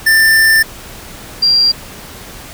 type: tone pair in turn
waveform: square / sine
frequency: 1782 / 4757 Hz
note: A6 / D8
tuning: +22 / +21 cents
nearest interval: octave + perfect fourth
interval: 1699 cents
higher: second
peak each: -7 dBFS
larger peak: neither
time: 0.06-0.63 / 1.42-1.72 s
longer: first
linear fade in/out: 10 ms
effects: pink hiss -32 dBFS RMS until 2.53 s